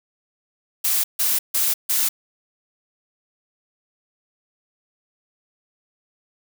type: noise bursts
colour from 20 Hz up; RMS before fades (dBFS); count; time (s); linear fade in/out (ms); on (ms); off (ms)
blue; -20; 4; 0.84-2.09; 10; 200; 150
effects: none